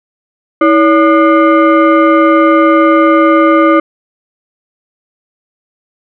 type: tone with frequency modulation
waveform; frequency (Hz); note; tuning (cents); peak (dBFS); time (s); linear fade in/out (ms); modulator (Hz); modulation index
sine; 323.3; E4; -34; -4; 0.61-3.8; 5; 891; 1.2
effects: none